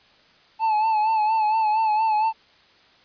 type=tone with vibrato; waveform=triangle; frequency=870 Hz; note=A5; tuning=20 cents flat; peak=-16 dBFS; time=0.59-2.33 s; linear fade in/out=50 ms; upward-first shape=sine; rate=4.3 Hz; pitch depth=52 cents each way; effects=white hiss -55 dBFS RMS until 3.04 s + resampled to 11025 Hz